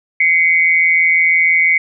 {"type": "tone pair together", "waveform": "sine", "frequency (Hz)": [2063, 2229], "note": ["C7", "C#7"], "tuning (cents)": [-25, 9], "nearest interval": "minor second", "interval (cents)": 134, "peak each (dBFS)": -12, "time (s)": [0.2, 1.78], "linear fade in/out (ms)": 5, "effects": []}